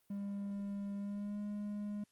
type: tone with pitch glide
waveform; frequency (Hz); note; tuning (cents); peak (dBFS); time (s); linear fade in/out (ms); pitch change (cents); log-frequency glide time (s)
triangle; 200.6 to 206.7; G3 to G#3; +40 to -8; -36; 0.1-2.04; 5; +52; 0.96-1.4
effects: white hiss -75 dBFS RMS until 2.11 s + Opus 32 kbps